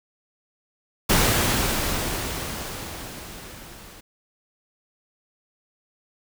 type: noise with level ramp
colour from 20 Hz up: pink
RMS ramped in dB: -18 to -45 dBFS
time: 1.09-4.01 s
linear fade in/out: 10 ms
effects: none